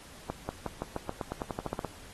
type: accelerating click train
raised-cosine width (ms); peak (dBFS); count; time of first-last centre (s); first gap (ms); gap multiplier
1; -19; 15; 0.3-1.847; 190; 0.91
effects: pink hiss -51 dBFS RMS until 2.13 s + AAC 32 kbps